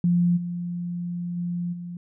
sine tone with level steps, 174.61 Hz, F3, in tune, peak -17 / -27 / -25 / -32 dBFS, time 0.04-1.97 s, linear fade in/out 2 ms, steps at 0.36 / 1.36 / 1.72 s, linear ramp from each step 20 ms, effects none

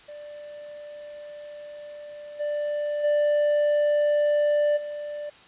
triangle tone with level steps, 590 Hz, D5, 8 cents sharp, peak -36 / -23 / -17 / -29 dBFS, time 0.08-5.3 s, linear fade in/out 10 ms, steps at 2.39 / 3.03 / 4.76 s, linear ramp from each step 20 ms, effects white hiss -51 dBFS RMS until 5.47 s + resampled to 8000 Hz

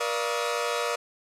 sawtooth tone cluster, 476.6 / 589 / 689 / 1113 / 1272 Hz, A#4 / D5 / F5 / C#6 / D#6, +38 / +5 / -24 / +7 / +38 cents, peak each -26 / -28 / -31 / -34 / -29 dBFS, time 0-0.96 s, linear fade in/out 10 ms, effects low-pass 10000 Hz 12 dB/octave

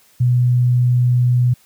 sine tone, 123.47 Hz, B2, in tune, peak -11 dBFS, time 0.2-1.54 s, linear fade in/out 10 ms, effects white hiss -53 dBFS RMS until 1.65 s

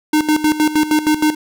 square tone with tremolo, 305.7 Hz, D#4, 30 cents flat, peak -11 dBFS, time 0.13-1.35 s, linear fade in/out 5 ms, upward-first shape square, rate 6.4 Hz, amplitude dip 75%, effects none

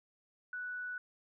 sine tone, 1480 Hz, F#6, in tune, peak -38 dBFS, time 0.53-0.98 s, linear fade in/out 2 ms, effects none

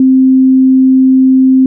sine tone, 261.6 Hz, C4, in tune, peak -3 dBFS, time 0-1.66 s, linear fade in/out 2 ms, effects none

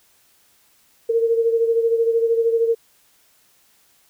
sine beating tone pair, 457.5 / 470.5 Hz, A#4 / A#4, -32 / +16 cents, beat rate 13 Hz, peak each -16 / -23 dBFS, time 1.09-2.75 s, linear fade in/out 10 ms, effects white hiss -58 dBFS RMS until 4.09 s

